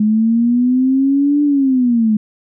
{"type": "linear two-way sweep", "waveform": "sine", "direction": "up then down", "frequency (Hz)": [210, 294.2, 210], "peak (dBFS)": -10, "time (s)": [0, 2.17], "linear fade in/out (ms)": 5, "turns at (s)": 1.43, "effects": []}